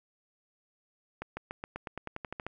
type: accelerating click train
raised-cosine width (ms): 0.5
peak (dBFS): -22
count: 13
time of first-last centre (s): 1.22-2.466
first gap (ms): 150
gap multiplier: 0.93
effects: none